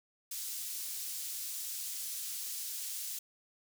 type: high-pass noise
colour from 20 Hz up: pink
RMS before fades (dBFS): -40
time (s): 0.31-3.19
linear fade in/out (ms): 5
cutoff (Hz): 6100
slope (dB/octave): 12
effects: none